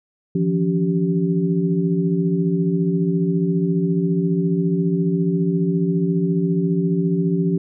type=tone cluster; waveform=sine; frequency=158.6 / 173.2 / 281.7 / 386.9 Hz; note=D#3 / F3 / C#4 / G4; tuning=+33 / -14 / +28 / -23 cents; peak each=-26 / -18 / -25 / -24 dBFS; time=0.35-7.58 s; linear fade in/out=5 ms; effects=none